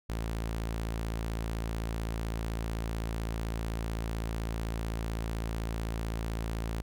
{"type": "tone", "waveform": "sawtooth", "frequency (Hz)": 55.8, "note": "A1", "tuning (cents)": 25, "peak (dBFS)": -28, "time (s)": [0.09, 6.82], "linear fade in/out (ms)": 10, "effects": []}